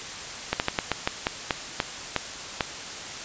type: slowing click train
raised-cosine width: 0.3 ms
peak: -6 dBFS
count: 11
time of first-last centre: 0.53-2.608 s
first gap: 69 ms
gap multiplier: 1.23
effects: white hiss -36 dBFS RMS until 3.24 s + resampled to 16000 Hz